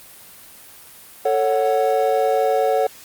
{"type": "chord", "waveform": "triangle", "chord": "F# minor", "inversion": "first", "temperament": "just", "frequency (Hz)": [444, 555, 740], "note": ["A4", "C#5", "F#5"], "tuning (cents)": [16, 2, 0], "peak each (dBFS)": -18, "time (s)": [1.25, 2.87], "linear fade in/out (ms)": 5, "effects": ["white hiss -43 dBFS RMS until 3.04 s", "Opus 32 kbps"]}